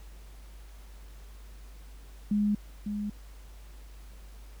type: tone with echo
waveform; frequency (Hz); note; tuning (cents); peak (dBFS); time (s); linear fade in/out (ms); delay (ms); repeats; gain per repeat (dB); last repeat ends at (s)
sine; 207.5; G#3; -1; -23; 2.31-2.55; 5; 550; 1; -7; 3.1
effects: added 50 Hz sine -45 dBFS peak until 4.6 s + pink hiss -58 dBFS RMS until 4.6 s